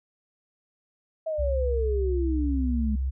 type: exponential sweep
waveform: sine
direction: down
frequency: 650 to 207.1 Hz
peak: -26 dBFS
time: 1.26-2.96 s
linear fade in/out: 10 ms
type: tone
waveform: sine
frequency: 65.9 Hz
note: C2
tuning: 13 cents sharp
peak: -24 dBFS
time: 1.38-3.11 s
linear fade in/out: 20 ms
effects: none